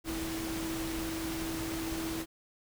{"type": "tone in noise", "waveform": "sine", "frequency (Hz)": 325.7, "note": "E4", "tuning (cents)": -21, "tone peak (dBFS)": -35, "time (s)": [0.04, 2.26], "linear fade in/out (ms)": 50, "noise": "pink", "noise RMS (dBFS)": -39, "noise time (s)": [0.04, 2.26], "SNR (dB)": 1, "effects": []}